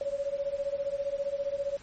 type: beating tone pair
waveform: sine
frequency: 554.4 / 569.4 Hz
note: C#5 / C#5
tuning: 0 / +46 cents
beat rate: 15 Hz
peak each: -32 / -32 dBFS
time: 0.01-1.77 s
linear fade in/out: 2 ms
effects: pink hiss -53 dBFS RMS until 1.82 s + MP3 32 kbps